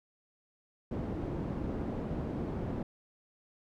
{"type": "low-pass noise", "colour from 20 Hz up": "white", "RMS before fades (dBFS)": -36, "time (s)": [0.91, 2.83], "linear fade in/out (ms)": 5, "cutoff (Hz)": 320, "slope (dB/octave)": 12, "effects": []}